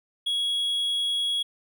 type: tone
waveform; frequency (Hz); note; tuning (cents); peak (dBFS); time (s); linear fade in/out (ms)
triangle; 3330; G#7; +4; -22; 0.26-1.43; 10
effects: none